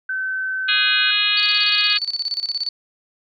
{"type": "tone", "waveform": "sine", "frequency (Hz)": 1531, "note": "G6", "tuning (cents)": -41, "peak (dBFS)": -21, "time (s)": [0.09, 1.11], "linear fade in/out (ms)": 5}
{"type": "harmonic tone", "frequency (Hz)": 415.3, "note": "G#4", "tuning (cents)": 0, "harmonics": [3, 4, 5, 6, 7, 8, 9, 10], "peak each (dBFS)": [-31, -26, -31, -21, -23, -24, -22, -25], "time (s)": [0.68, 1.98], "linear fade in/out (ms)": 10}
{"type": "tone with tremolo", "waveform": "sine", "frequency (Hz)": 4488, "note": "C#8", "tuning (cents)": 21, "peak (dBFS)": -19, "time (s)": [1.37, 2.69], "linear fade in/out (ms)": 2, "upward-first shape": "square", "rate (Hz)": 17, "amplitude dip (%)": 80}
{"effects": []}